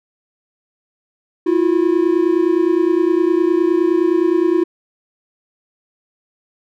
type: tone pair together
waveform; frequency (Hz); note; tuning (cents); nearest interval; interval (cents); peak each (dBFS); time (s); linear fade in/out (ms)
triangle; 329.6 / 359.3; E4 / F4; 0 / +49; minor second; 149; -13; 1.46-4.64; 10
effects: none